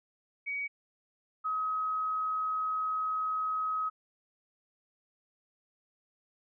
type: tone pair in turn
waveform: sine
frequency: 2259 / 1270.5 Hz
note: C#7 / D#6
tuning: +32 / +36 cents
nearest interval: minor seventh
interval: 996 cents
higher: first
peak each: -32 / -29 dBFS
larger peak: second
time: 0.46-0.68 / 1.44-3.9 s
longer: second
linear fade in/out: 20 ms
effects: none